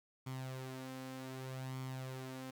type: tone with flanger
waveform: sawtooth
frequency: 130.6 Hz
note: C3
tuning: 3 cents flat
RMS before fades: -45 dBFS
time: 0.26-2.51 s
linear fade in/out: 10 ms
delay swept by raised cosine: 0.9 to 4 ms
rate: 0.65 Hz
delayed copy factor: +0.55
effects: 11-bit